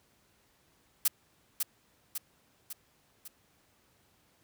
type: noise with echo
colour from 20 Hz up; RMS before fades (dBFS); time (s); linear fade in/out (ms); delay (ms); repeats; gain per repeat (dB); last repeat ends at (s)
blue; -25; 1.05-1.08; 5; 550; 4; -5; 3.28
effects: pink hiss -68 dBFS RMS until 4.43 s + high-pass 60 Hz 12 dB/octave